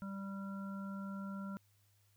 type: harmonic tone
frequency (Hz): 196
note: G3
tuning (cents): 0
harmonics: 1 / 3 / 5 / 7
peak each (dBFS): -41 / -55 / -57 / -51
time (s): 0.02-1.57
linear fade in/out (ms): 0
effects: added 101 Hz sine -70 dBFS peak until 2.16 s + white hiss -75 dBFS RMS until 2.16 s